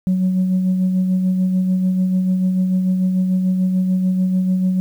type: tone with tremolo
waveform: sine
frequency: 185.4 Hz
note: F#3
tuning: 4 cents sharp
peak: -11 dBFS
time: 0.07-4.8 s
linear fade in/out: 0 ms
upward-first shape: sine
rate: 6.8 Hz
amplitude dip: 40%
effects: tanh soft clip ceiling -11 dBFS + 8-bit